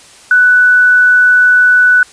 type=tone; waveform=sine; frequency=1487 Hz; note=F#6; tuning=8 cents sharp; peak=-4 dBFS; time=0.31-2.03 s; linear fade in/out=2 ms; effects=white hiss -39 dBFS RMS until 2.12 s + resampled to 22050 Hz